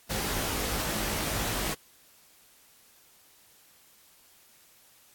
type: noise with comb filter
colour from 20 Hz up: pink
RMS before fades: -31 dBFS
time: 0.09-1.75 s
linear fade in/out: 20 ms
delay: 19 ms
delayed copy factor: +0.85
effects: white hiss -59 dBFS RMS until 5.14 s + AAC 64 kbps